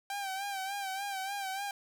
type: tone with vibrato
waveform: sawtooth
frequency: 784 Hz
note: G5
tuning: in tune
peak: -31 dBFS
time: 0.1-1.71 s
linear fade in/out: 2 ms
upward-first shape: sine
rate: 3.4 Hz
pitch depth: 58 cents each way
effects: none